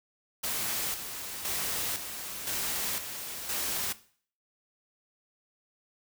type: noise with tremolo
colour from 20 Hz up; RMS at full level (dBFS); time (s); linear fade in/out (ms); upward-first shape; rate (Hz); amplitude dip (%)
white; -32; 0.43-3.93; 10; square; 0.98; 55
effects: noise-tail reverb RT60 0.5 s tail -17 dB re dry